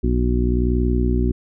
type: harmonic tone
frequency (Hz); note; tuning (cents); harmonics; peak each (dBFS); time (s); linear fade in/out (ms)
61; B1; -21; 1 / 2 / 3 / 4 / 5 / 6; -18 / -25 / -28 / -23 / -29 / -25; 0.03-1.32; 10
effects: none